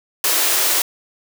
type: high-pass noise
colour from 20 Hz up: white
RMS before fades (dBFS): -17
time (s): 0.24-0.82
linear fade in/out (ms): 2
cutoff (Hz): 300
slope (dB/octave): 48
effects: none